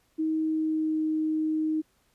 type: tone with pitch glide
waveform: sine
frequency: 315.9 to 312.5 Hz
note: D#4 to D#4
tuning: +26 to +8 cents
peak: -24 dBFS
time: 0.18-1.82 s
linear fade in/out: 20 ms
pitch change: -18 cents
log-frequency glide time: 0.36-1.02 s
effects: pink hiss -68 dBFS RMS until 2.14 s + resampled to 32000 Hz